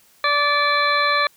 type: harmonic tone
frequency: 581 Hz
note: D5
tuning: 19 cents flat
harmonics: 1 / 2 / 3 / 4 / 6 / 7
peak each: -25 / -19 / -22 / -24 / -30 / -25 dBFS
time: 0.24-1.27 s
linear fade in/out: 2 ms
effects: white hiss -55 dBFS RMS until 1.36 s